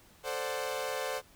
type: chord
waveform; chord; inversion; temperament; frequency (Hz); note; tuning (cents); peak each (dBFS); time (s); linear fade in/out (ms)
sawtooth; D dominant seventh; second; equal; 440 / 523.3 / 587.3 / 740; A4 / C5 / D5 / F#5; 0 / 0 / 0 / 0; -36 / -32 / -36 / -37; 0.23-1.22; 50
effects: pink hiss -60 dBFS RMS until 1.35 s